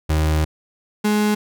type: tone pair in turn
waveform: 35% pulse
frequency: 77.78 / 210.1 Hz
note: D#2 / G#3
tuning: 0 / +20 cents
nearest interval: octave + perfect fourth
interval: 1720 cents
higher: second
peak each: -14 dBFS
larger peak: neither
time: 0.09-0.45 / 1.04-1.35 s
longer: first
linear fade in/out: 10 ms
effects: none